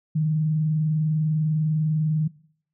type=tone with vibrato; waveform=sine; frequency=154.8 Hz; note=D#3; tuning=9 cents flat; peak=-19 dBFS; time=0.15-2.28 s; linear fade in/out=10 ms; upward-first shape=sine; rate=20 Hz; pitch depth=72 cents each way; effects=noise-tail reverb RT60 0.6 s tail -22 dB re dry